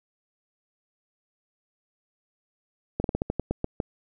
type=slowing click train; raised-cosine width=2 ms; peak=-12 dBFS; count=10; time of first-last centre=3-3.802 s; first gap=42 ms; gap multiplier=1.18; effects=none